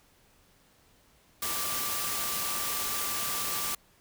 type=tone in noise; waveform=sine; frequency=1174 Hz; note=D6; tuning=1 cent flat; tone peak=-39 dBFS; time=1.42-3.75 s; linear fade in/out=5 ms; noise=white; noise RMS=-32 dBFS; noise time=1.42-3.75 s; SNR=-10 dB; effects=pink hiss -63 dBFS RMS until 4 s